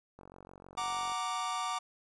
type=click train; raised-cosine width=1 ms; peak=-37 dBFS; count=44; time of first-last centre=0.19-1.119 s; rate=46.3 Hz
type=chord; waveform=45% pulse; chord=Gb augmented; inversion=none; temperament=equal; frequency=740 / 932.3 / 1174.7 Hz; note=Gb5 / Bb5 / D6; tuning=0 / 0 / 0 cents; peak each=-39 / -39 / -35 dBFS; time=0.77-1.79 s; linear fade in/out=10 ms
effects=resampled to 22050 Hz + 11-bit